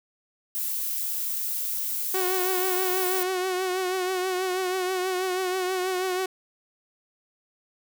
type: noise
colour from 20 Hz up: violet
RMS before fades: -29 dBFS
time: 0.55-3.23 s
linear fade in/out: 0 ms
type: tone with vibrato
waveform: sawtooth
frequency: 370 Hz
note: F#4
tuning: in tune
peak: -21 dBFS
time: 2.14-6.26 s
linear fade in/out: 5 ms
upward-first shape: triangle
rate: 6.2 Hz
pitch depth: 51 cents each way
effects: none